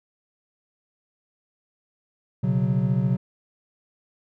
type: chord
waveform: triangle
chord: B suspended second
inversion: none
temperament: equal with one note detuned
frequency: 123.47 / 137.87 / 185 Hz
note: B2 / C#3 / F#3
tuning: 0 / -9 / 0 cents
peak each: -22 dBFS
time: 2.43-3.17 s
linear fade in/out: 10 ms
effects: none